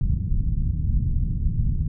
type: low-pass noise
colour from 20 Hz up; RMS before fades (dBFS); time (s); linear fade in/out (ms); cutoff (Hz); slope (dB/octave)
pink; -22; 0.01-1.88; 2; 160; 24
effects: none